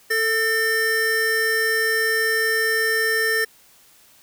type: tone pair together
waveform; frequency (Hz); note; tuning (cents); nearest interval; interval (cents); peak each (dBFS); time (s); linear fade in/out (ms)
square; 443.7 / 1800; A4 / A6; +14 / +39; 2 octaves; 2425; -25 / -20; 0.1-3.45; 10
effects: white hiss -53 dBFS RMS until 4.22 s